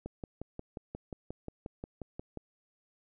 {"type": "click train", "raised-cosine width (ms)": 2, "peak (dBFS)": -26, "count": 14, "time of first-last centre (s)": [0.06, 2.373], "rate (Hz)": 5.62, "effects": []}